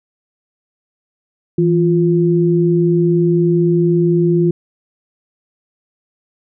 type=tone pair together; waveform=sine; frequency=165.2 / 349.2 Hz; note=E3 / F4; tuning=+4 / 0 cents; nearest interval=octave + minor second; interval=1296 cents; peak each=-13 dBFS; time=1.58-4.51 s; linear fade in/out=5 ms; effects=none